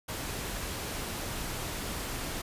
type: noise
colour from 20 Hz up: pink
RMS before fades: -36 dBFS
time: 0.08-2.42 s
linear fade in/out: 10 ms
effects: resampled to 32000 Hz